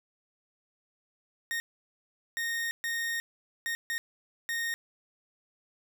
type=tone bursts at uneven times; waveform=40% pulse; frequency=1852 Hz; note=A#6; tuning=12 cents flat; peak=-29 dBFS; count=6; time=1.51-1.6 / 2.37-2.71 / 2.84-3.2 / 3.66-3.75 / 3.9-3.98 / 4.49-4.74 s; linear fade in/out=0 ms; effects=none